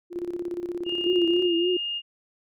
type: tone with tremolo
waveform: sine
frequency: 349.2 Hz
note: F4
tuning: in tune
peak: -26 dBFS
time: 0.1-1.49 s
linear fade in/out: 50 ms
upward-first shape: square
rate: 17 Hz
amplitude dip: 65%
type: tone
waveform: sine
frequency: 2833 Hz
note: F7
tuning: 24 cents sharp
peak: -27 dBFS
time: 0.85-2.02 s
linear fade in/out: 50 ms
type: tone with vibrato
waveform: sine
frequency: 349.2 Hz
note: F4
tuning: in tune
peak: -21 dBFS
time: 1.06-1.77 s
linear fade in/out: 5 ms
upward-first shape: triangle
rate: 3.5 Hz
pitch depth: 93 cents each way
effects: none